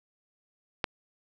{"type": "click", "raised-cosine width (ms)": 0.3, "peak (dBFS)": -10, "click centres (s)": 0.842, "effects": []}